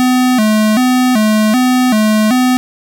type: tone with vibrato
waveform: square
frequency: 233.1 Hz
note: A#3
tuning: in tune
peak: -9 dBFS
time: 0-2.57 s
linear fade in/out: 0 ms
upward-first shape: square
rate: 1.3 Hz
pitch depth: 140 cents each way
effects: none